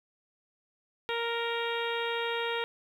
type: harmonic tone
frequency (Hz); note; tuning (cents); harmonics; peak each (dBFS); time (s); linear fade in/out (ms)
466.2; A#4; 0; 1 / 2 / 3 / 4 / 5 / 6 / 7 / 8; -33 / -36 / -38 / -39 / -40 / -41 / -41 / -42; 1.09-2.64; 0
effects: 10-bit